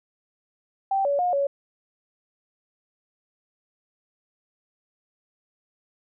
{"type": "tone with pitch steps", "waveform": "sine", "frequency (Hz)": [780, 567, 716, 560], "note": ["G5", "C#5", "F5", "C#5"], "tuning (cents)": [-9, 39, 43, 18], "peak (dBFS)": -20, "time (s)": [0.91, 1.47], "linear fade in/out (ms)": 5, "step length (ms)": 140, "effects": []}